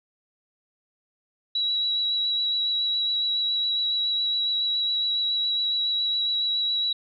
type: tone with vibrato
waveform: sine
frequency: 3899 Hz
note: B7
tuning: 23 cents flat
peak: -22 dBFS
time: 1.55-6.93 s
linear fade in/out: 5 ms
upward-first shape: sine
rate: 7.2 Hz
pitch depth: 13 cents each way
effects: none